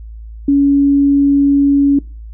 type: tone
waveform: sine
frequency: 281.2 Hz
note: C#4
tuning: 25 cents sharp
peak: -7 dBFS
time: 0.48-1.99 s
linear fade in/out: 5 ms
effects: noise-tail reverb RT60 0.3 s tail -21 dB re dry + added 55 Hz sine -28 dBFS peak until 2.33 s